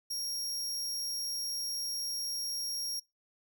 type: tone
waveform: sawtooth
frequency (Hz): 5588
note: F8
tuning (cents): 0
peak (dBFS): -31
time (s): 0.1-3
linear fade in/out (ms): 10
effects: noise-tail reverb RT60 0.2 s tail -23 dB re dry